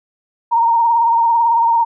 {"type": "tone with vibrato", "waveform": "sine", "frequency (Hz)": 928, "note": "A#5", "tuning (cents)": -8, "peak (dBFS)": -10, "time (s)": [0.51, 1.85], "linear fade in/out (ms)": 20, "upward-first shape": "triangle", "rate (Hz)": 18, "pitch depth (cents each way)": 46, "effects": []}